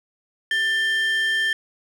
triangle tone pair together, 1778 / 3168 Hz, A6 / G7, +18 / +18 cents, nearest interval minor seventh, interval 1000 cents, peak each -17 / -23 dBFS, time 0.51-1.53 s, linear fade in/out 2 ms, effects tanh soft clip ceiling -14 dBFS

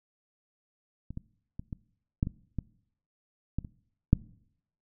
clicks, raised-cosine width 5 ms, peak -27 / -24 / -25 / -24 / -13 / -21 / -19 / -17 / -29 / -6 dBFS, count 10, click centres 1.106 / 1.174 / 1.595 / 1.728 / 2.229 / 2.271 / 2.587 / 3.586 / 3.648 / 4.131 s, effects noise-tail reverb RT60 0.7 s tail -22 dB re dry

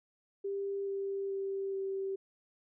sine tone with pitch steps, 396.5 / 393.5 / 390.6 / 387.7 Hz, G4 / G4 / G4 / G4, +20 / +7 / -6 / -19 cents, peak -33 dBFS, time 0.44-2.16 s, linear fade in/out 10 ms, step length 430 ms, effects none

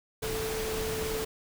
sine tone in noise, 440 Hz, A4, in tune, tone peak -32 dBFS, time 0.22-1.25 s, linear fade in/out 10 ms, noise pink, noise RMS -35 dBFS, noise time 0.22-1.25 s, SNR 0 dB, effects none

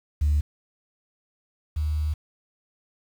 sine tone pair in turn, 74 / 76.26 Hz, D2 / D#2, +14 / -34 cents, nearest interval minor second, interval 52 cents, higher second, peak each -17 / -22 dBFS, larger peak first, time 0.21-0.41 / 1.76-2.14 s, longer second, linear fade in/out 10 ms, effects tanh soft clip ceiling -15 dBFS + 8-bit

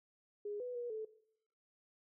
sine tone with pitch steps, 413.5 / 494.6 / 481.3 / 436.5 Hz, G#4 / B4 / B4 / A4, -8 / +3 / -45 / -14 cents, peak -39 dBFS, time 0.45-1.05 s, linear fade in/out 5 ms, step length 150 ms, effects noise-tail reverb RT60 0.7 s tail -18 dB re dry

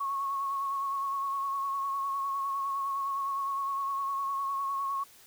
sine tone with vibrato, 1100 Hz, C#6, 14 cents flat, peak -29 dBFS, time 0-5.04 s, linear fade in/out 10 ms, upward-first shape sine, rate 9.8 Hz, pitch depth 29 cents each way, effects white hiss -56 dBFS RMS until 5.26 s

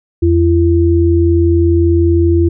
sine tone pair together, 84.34 / 339.1 Hz, E2 / E4, +40 / +49 cents, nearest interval 2 octaves, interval 2409 cents, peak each -10 dBFS, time 0.22-2.49 s, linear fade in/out 10 ms, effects none

